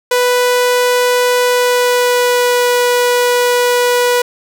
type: tone with pitch glide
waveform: sawtooth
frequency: 493.9 to 489.4 Hz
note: B4 to B4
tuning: 0 to -16 cents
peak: -6 dBFS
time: 0.11-4.22 s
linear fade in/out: 5 ms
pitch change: -16 cents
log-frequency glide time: 1.41-2.71 s
effects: none